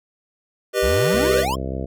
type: chord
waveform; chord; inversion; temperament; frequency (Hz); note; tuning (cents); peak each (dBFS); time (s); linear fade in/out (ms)
square; G augmented; none; just; 392 / 490 / 612.5; G4 / B4 / D#5; 0 / -14 / -27; -22 / -22 / -23; 0.73-1.46; 50
type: exponential sweep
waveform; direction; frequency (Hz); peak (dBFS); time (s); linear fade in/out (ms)
square; up; 55 to 1108.7; -22; 0.82-1.56; 20
type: harmonic tone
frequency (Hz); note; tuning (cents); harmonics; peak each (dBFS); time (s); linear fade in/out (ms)
66; C2; +16; 1 / 2 / 3 / 4 / 5 / 6 / 7 / 8 / 9 / 10; -28 / -31 / -33 / -34 / -35 / -36 / -36 / -37 / -38 / -38; 1.13-1.86; 10
effects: none